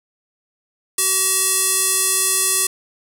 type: tone with band-pass filter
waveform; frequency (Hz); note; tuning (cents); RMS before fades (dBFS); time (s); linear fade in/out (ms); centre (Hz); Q
square; 380.2; F#4; +47; -18; 0.98-2.67; 5; 9700; 2.1
effects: none